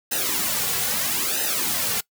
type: noise with flanger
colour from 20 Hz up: white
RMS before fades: -24 dBFS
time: 0.11-2.01 s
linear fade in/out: 10 ms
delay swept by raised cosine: 0.88 to 3.28 ms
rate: 0.77 Hz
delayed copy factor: -0.85
effects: noise-tail reverb RT60 0.1 s tail -22 dB re dry